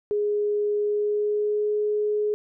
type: tone with pitch glide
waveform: sine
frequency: 415.3 to 420.1 Hz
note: G#4 to G#4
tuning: 0 to +20 cents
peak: -21 dBFS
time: 0.11-2.34 s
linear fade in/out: 0 ms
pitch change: +20 cents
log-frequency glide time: 0.78-1.71 s
effects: none